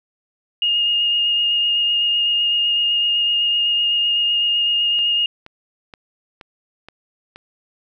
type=tone with vibrato; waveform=sine; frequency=2845 Hz; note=F7; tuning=31 cents sharp; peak=-15 dBFS; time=0.62-5.26 s; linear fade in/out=2 ms; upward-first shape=sine; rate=7.9 Hz; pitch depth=12 cents each way
type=click train; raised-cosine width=0.3 ms; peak=-22 dBFS; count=6; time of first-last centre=4.99-7.36 s; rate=2.11 Hz
effects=none